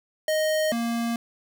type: tone pair in turn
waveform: square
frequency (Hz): 622.3 / 233.1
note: D#5 / A#3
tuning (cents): 0 / 0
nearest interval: octave + perfect fourth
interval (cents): 1700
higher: first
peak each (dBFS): -22 / -25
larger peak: first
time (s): 0.28-0.72 / 0.72-1.16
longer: neither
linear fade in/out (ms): 2
effects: none